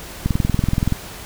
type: click train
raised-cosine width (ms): 5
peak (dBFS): -5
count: 15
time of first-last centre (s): 0.26-0.924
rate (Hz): 21.1
effects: pink hiss -35 dBFS RMS until 1.25 s